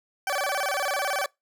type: tone with vibrato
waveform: 20% pulse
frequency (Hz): 664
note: E5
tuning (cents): +12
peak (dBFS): -20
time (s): 0.27-1.26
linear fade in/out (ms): 2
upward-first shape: square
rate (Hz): 18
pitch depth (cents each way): 260
effects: noise-tail reverb RT60 0.2 s tail -25 dB re dry